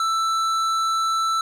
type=tone with hard clipping; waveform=sine; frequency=1326 Hz; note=E6; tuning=10 cents sharp; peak=-21 dBFS; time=0-1.41 s; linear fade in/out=2 ms; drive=11 dB; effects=none